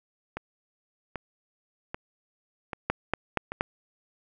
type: two click trains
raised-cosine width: 0.5 ms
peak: -9 / -18 dBFS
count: 4 / 5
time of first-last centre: 2.9-3.609 / 0.37-3.52 s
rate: 4.23 / 1.27 Hz
effects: none